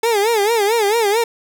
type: tone with vibrato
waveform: 30% pulse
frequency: 433.3 Hz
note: A4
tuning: 27 cents flat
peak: -11 dBFS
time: 0.03-1.24 s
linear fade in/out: 5 ms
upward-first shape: sine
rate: 4.5 Hz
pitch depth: 150 cents each way
effects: none